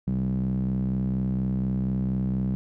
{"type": "tone with band-pass filter", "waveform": "sawtooth", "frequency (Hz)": 64.2, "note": "C2", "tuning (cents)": -32, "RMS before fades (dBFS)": -26, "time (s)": [0.07, 2.55], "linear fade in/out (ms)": 0, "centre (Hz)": 170, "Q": 6.6, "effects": []}